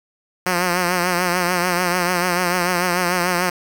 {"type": "tone with vibrato", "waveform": "5% pulse", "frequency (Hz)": 178.3, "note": "F3", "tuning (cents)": 36, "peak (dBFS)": -6, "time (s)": [0.46, 3.5], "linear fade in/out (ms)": 5, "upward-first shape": "triangle", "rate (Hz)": 6.8, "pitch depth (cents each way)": 66, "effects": ["7-bit"]}